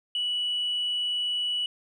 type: tone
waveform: sine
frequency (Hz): 2947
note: F#7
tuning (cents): -8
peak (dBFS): -24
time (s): 0.15-1.66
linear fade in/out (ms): 2
effects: tanh soft clip ceiling -22 dBFS